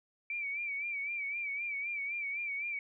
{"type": "tone with vibrato", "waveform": "sine", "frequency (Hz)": 2309, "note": "D7", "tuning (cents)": -30, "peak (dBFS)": -34, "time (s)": [0.3, 2.79], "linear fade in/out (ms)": 2, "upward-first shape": "sine", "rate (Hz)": 3.9, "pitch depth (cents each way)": 71, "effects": []}